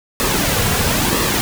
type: noise with flanger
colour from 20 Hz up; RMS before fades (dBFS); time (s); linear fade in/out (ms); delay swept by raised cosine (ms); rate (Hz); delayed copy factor
pink; -17; 0.2-1.41; 0; 1.3 to 3.4; 1; -0.5
effects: none